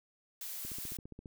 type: noise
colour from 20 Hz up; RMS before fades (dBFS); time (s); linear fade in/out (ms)
blue; -42; 0.41-0.97; 2
type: click train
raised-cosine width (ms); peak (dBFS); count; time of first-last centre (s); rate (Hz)
3; -34; 10; 0.65-1.258; 14.8
effects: none